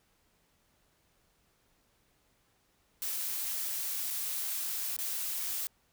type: noise with dropouts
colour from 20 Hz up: blue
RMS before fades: -35 dBFS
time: 3.02-5.67 s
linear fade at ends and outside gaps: 0 ms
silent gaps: 4.103-4.107 / 4.965-4.988 s
effects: pink hiss -71 dBFS RMS until 5.92 s